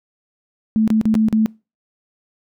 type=tone with dropouts; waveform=sine; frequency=218.9 Hz; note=A3; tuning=9 cents flat; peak=-12 dBFS; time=0.76-1.46 s; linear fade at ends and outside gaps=0 ms; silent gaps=0.877-0.903 / 1.013-1.055 / 1.142-1.152 / 1.285-1.327 s; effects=noise-tail reverb RT60 0.3 s tail -25 dB re dry